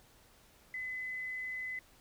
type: tone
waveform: sine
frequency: 2020 Hz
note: B6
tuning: 39 cents sharp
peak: -37 dBFS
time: 0.74-1.79 s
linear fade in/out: 2 ms
effects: pink hiss -63 dBFS RMS until 2 s